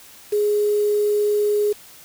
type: tone with quantisation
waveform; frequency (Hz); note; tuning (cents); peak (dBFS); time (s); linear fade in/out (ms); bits
sine; 416.3; G#4; +4; -16; 0.32-1.73; 10; 6
effects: white hiss -45 dBFS RMS until 2.04 s